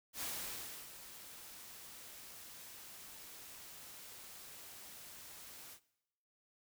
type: noise with ADSR envelope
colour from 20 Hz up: white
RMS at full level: -41 dBFS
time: 0.13-5.8 s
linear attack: 82 ms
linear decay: 660 ms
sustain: -12 dB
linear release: 73 ms
effects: noise-tail reverb RT60 0.9 s tail -20 dB re dry